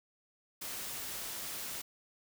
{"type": "noise", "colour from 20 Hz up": "white", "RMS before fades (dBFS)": -41, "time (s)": [0.61, 1.82], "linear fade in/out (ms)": 10, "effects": []}